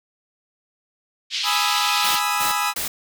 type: band-pass noise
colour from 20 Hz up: pink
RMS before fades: -25 dBFS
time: 1.3-2.22 s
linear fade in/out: 50 ms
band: 2800 to 4800 Hz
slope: 24 dB/octave
type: chord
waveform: sawtooth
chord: E major seventh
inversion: first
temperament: equal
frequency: 830.6 / 987.8 / 1244.5 / 1318.5 Hz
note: G#5 / B5 / D#6 / E6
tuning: 0 / 0 / 0 / 0 cents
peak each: -22 dBFS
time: 1.43-2.74 s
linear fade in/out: 50 ms
type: noise bursts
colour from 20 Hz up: white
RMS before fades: -26 dBFS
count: 3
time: 2.04-2.88 s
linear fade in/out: 5 ms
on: 120 ms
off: 240 ms
effects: none